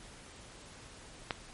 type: click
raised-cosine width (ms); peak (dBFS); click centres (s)
0.3; -15; 1.308
effects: pink hiss -52 dBFS RMS until 1.53 s + MP3 48 kbps

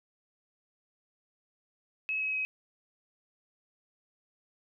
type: tone with pitch steps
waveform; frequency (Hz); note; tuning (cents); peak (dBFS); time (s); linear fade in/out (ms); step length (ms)
sine; 2574 / 2556 / 2539; E7 / D#7 / D#7; -42 / +46 / +34; -29; 2.09-2.45; 0; 120
effects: none

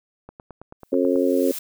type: click train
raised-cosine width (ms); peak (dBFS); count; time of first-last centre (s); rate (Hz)
1; -25; 9; 0.29-1.159; 9.21
type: noise with exponential growth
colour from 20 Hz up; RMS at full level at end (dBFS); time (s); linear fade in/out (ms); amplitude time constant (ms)
blue; -30; 0.8-1.59; 5; 170
type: harmonic tone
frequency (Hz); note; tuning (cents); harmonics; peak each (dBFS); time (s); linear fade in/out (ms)
90.1; F#2; -45; 3 / 4 / 5 / 6; -21 / -23 / -23 / -23; 0.92-1.52; 10
effects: none

